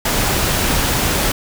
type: noise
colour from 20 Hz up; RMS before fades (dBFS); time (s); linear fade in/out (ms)
pink; -17; 0.05-1.32; 5
effects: none